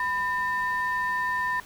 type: tone pair together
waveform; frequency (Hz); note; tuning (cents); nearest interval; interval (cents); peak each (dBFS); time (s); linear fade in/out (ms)
sine; 997.9 / 1805; B5 / A6; +18 / +44; minor seventh; 1026; -26; 0-1.6; 2
effects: tanh soft clip ceiling -19 dBFS + pink hiss -48 dBFS RMS until 1.65 s